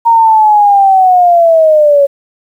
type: linear sweep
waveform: sine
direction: down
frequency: 932.3 to 554.4 Hz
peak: -3 dBFS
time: 0.05-2.07 s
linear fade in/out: 20 ms
effects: 7-bit